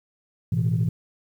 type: chord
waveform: sine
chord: A suspended second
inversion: none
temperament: equal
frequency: 110 / 123.47 / 164.81 Hz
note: A2 / B2 / E3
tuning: 0 / 0 / 0 cents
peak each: -23 dBFS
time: 0.52-0.89 s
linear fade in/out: 5 ms
effects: tanh soft clip ceiling -14 dBFS + 9-bit